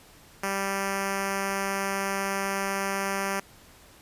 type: tone with notch filter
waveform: 5% pulse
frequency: 196 Hz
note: G3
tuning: in tune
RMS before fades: -29 dBFS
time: 0.43-3.4 s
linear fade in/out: 5 ms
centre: 3700 Hz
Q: 1.8
effects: pink hiss -53 dBFS RMS until 4.01 s + resampled to 32000 Hz